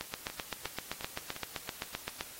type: two click trains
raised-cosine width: 0.2 ms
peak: -23 / -17 dBFS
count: 4 / 18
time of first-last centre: 0.3-1.364 / 0.01-2.209 s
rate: 2.82 / 7.73 Hz
effects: white hiss -49 dBFS RMS until 2.39 s + AAC 48 kbps